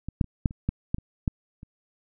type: clicks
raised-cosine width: 5 ms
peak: -20 / -7 / -29 / -8 / -27 / -12 / -12 / -25 / -11 / -30 dBFS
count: 10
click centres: 0.086 / 0.212 / 0.243 / 0.458 / 0.509 / 0.69 / 0.945 / 0.984 / 1.278 / 1.631 s
effects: none